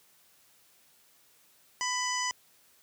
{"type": "harmonic tone with a mistuned harmonic", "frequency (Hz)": 999, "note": "B5", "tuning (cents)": 20, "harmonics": [1, 2, 3, 5, 6, 7, 8], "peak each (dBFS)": [-33, -35, -39, -37, -36, -40, -48], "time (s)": [1.81, 2.31], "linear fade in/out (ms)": 0, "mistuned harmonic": 2, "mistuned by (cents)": -15, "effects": ["white hiss -63 dBFS RMS until 2.82 s", "high-pass 80 Hz 12 dB/octave"]}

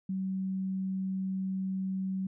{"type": "tone", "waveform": "sine", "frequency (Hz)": 190, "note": "F#3", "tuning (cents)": 46, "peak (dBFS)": -30, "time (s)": [0.09, 2.27], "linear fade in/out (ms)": 5, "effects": []}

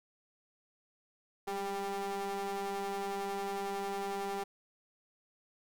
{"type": "ring-modulated tone", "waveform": "40% pulse", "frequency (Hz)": 196.5, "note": "G3", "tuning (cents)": 4, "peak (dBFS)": -31, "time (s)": [1.47, 4.44], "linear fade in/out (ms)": 10, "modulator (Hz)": 595, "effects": []}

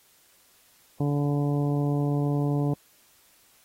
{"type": "harmonic tone", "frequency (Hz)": 144.2, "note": "D3", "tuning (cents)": -31, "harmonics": [1, 2, 3, 4, 5, 6, 7], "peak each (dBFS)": [-24, -28, -33, -38, -38, -44, -45], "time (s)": [1, 2.74], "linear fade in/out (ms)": 5, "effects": ["white hiss -60 dBFS RMS until 3.64 s", "AAC 48 kbps"]}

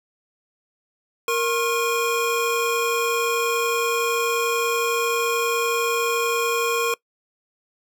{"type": "tone cluster", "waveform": "square", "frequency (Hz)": [467.3, 1080, 2450], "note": ["A#4", "C#6", "D#7"], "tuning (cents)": [4, -45, -27], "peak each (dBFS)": [-23, -26, -27], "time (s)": [1.28, 6.94], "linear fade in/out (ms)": 2, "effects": ["noise-tail reverb RT60 0.1 s tail -22 dB re dry"]}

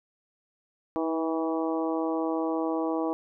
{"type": "harmonic tone with a mistuned harmonic", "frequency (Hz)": 162.3, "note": "E3", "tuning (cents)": -27, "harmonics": [2, 3, 4, 5, 6, 7], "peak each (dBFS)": [-28, -32, -34, -36, -38, -39], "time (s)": [0.96, 3.13], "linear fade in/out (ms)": 0, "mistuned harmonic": 2, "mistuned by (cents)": -16, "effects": []}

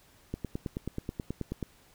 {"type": "click train", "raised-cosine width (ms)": 3, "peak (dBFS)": -20, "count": 13, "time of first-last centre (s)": [0.34, 1.628], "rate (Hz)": 9.32, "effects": ["pink hiss -61 dBFS RMS until 1.94 s"]}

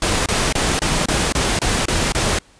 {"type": "noise bursts", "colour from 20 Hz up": "pink", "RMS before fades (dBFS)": -18, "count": 9, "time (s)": [0.02, 2.388], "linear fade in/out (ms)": 2, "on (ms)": 240, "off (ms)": 26, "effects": ["pink hiss -51 dBFS RMS until 2.59 s", "resampled to 22050 Hz"]}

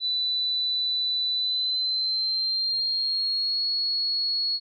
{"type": "tone with pitch glide", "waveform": "sine", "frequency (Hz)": [3983, 4343], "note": ["B7", "C#8"], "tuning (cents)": [14, -36], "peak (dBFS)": -23, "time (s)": [0, 4.6], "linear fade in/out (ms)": 50, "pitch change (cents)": 150, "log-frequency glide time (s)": [1.34, 3.66], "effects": []}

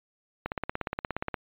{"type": "click train", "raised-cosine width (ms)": 0.5, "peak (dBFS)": -15, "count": 16, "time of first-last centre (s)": [0.46, 1.342], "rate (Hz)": 17, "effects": ["resampled to 8000 Hz"]}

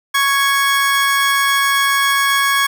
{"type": "tone pair together", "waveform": "30% pulse", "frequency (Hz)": [1108.7, 1661.2], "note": ["C#6", "G#6"], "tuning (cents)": [0, 0], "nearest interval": "perfect fifth", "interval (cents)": 700, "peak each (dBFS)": -13, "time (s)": [0.14, 2.67], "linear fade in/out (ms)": 10, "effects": []}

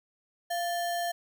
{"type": "tone with sample-and-hold", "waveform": "sine", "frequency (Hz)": 692, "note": "F5", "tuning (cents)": -16, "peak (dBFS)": -28, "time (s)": [0.5, 1.12], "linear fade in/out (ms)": 10, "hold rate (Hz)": 2450, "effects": []}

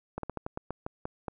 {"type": "slowing click train", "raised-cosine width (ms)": 1, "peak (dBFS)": -20, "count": 10, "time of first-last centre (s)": [0.18, 1.282], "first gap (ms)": 53, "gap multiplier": 1.2, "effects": []}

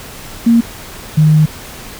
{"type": "tone pair in turn", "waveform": "sine", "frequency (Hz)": [232.2, 154.35], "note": ["A#3", "D#3"], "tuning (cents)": [-7, -14], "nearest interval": "perfect fifth", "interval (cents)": 707, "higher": "first", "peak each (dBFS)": -5, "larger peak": "neither", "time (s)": [[0.46, 0.61], [1.17, 1.46]], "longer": "second", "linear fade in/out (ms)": 10, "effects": ["pink hiss -31 dBFS RMS until 1.99 s"]}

